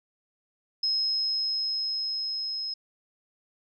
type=tone with level ramp; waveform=sine; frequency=5140 Hz; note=E8; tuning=45 cents flat; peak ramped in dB=-23 to -30 dBFS; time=0.83-2.74 s; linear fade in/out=5 ms; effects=none